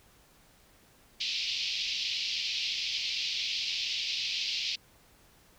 white band-pass noise, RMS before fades -33 dBFS, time 1.2-4.76 s, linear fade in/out 10 ms, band 2400 to 5100 Hz, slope 48 dB/octave, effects pink hiss -61 dBFS RMS until 5.58 s

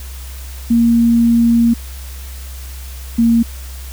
sine tone pair in turn, 233.1 / 231.1 Hz, A#3 / A#3, 0 / -15 cents, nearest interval unison, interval 15 cents, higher first, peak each -8 dBFS, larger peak neither, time 0.7-1.74 / 3.18-3.43 s, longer first, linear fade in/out 10 ms, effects added 65 Hz sine -27 dBFS peak until 3.92 s + white hiss -37 dBFS RMS until 3.92 s

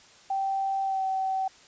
sine tone with pitch glide, 778 to 764.6 Hz, G5 to G5, -13 to -43 cents, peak -25 dBFS, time 0.3-1.48 s, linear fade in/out 5 ms, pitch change -30 cents, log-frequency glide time 0.83-1.03 s, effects white hiss -54 dBFS RMS until 1.67 s + resampled to 16000 Hz

